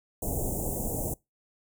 pink band-stop noise, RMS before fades -31 dBFS, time 0.22-1.14 s, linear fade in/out 5 ms, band 770 to 7100 Hz, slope 48 dB/octave, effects noise-tail reverb RT60 0.2 s tail -23 dB re dry

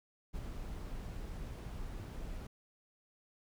brown noise with ADSR envelope, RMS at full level -41 dBFS, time 0.33-2.47 s, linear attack 24 ms, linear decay 55 ms, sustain -2 dB, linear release 5 ms, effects none

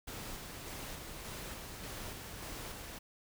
pink noise with tremolo, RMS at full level -44 dBFS, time 0.07-2.99 s, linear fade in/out 10 ms, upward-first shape square, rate 1.7 Hz, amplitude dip 25%, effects none

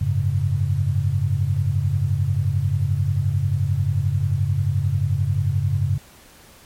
sine chord, F# suspended second, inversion none, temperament equal, 92.5 / 103.83 / 138.59 Hz, F#2 / G#2 / C#3, 0 / 0 / 0 cents, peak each -22 dBFS, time 0.01-5.98 s, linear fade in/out 5 ms, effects pink hiss -48 dBFS RMS until 6.65 s + MP3 64 kbps

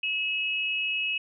sine tone pair together, 2584 / 2900 Hz, E7 / F#7, -35 / -35 cents, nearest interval major second, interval 200 cents, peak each -27 / -31 dBFS, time 0.03-1.18 s, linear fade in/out 5 ms, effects none

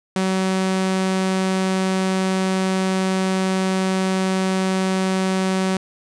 sawtooth tone, 188.8 Hz, F#3, 35 cents sharp, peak -14 dBFS, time 0.16-5.77 s, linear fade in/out 2 ms, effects resampled to 22050 Hz + 8-bit

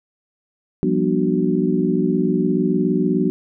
sine tone cluster, 175.1 / 194.8 / 241.8 / 298.7 / 373.4 Hz, F3 / G3 / B3 / D4 / F#4, +5 / -11 / -36 / +29 / +16 cents, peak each -22 dBFS, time 0.83-3.3 s, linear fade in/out 0 ms, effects none

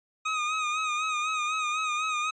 25% pulse tone with vibrato, 1244.5 Hz, D#6, in tune, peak -23 dBFS, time 0.25-2.31 s, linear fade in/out 10 ms, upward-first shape sine, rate 4 Hz, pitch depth 50 cents each way, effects resampled to 16000 Hz

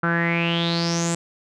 sawtooth tone with low-pass filter sweep, 169 Hz, E3, 43 cents sharp, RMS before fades -22 dBFS, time 0.03-1.15 s, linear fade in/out 5 ms, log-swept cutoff 1400 to 7900 Hz, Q 8.6, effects none

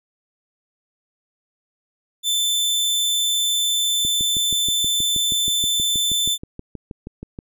sawtooth tone, 3534 Hz, A7, 7 cents sharp, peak -15 dBFS, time 2.23-6.38 s, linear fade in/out 50 ms
click train, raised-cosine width 3 ms, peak -19 dBFS, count 22, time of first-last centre 4.05-7.389 s, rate 6.29 Hz
effects none

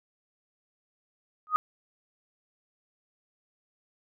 sine tone with exponential growth, 1246 Hz, D#6, 2 cents sharp, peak -15 dBFS, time 1.47-1.56 s, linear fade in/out 0 ms, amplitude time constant 19 ms, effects none

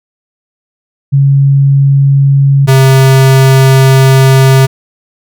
sine / square tone pair in turn, 138.59 / 133.34 Hz, C#3 / C3, 0 / +33 cents, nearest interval minor second, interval 67 cents, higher first, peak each -3 dBFS, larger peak neither, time 1.12-2.67 / 2.67-4.67 s, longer second, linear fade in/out 20 ms, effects none

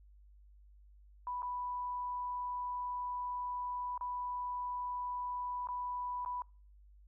sine tone with dropouts, 987.8 Hz, B5, in tune, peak -36 dBFS, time 1.27-6.42 s, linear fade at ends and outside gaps 1 ms, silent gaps 1.421-1.429 / 3.977-4.01 / 5.672-5.687 / 6.249-6.26 s, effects noise-tail reverb RT60 0.4 s tail -26 dB re dry + added 50 Hz sine -57 dBFS peak until 7.07 s

